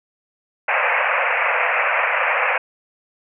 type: band-pass noise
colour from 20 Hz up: white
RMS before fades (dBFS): -19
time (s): 0.68-2.58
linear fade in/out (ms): 5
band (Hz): 490 to 2600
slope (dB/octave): 96
effects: none